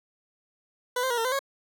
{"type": "tone with pitch steps", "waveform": "20% pulse", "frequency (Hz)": [496.1, 521, 478.3, 454.8, 511, 549], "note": ["B4", "C5", "A#4", "A#4", "C5", "C#5"], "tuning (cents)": [8, -7, 44, -43, -41, -17], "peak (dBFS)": -20, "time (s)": [0.96, 1.392], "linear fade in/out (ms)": 5, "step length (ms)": 72, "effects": []}